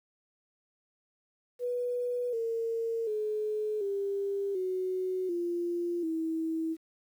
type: tone with pitch steps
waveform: sine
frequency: 489.9 / 457.1 / 426.5 / 397.9 / 371.3 / 346.4 / 323.2 Hz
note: B4 / A#4 / G#4 / G4 / F#4 / F4 / E4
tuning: -14 / -34 / +46 / +26 / +6 / -14 / -34 cents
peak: -29 dBFS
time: 1.59-6.77 s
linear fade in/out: 50 ms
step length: 740 ms
effects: 10-bit